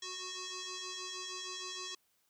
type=tone with frequency modulation; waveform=sine; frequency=1108.7 Hz; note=C#6; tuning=in tune; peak=-40 dBFS; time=0.02-1.95 s; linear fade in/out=5 ms; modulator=737 Hz; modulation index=7.9; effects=white hiss -75 dBFS RMS until 2.29 s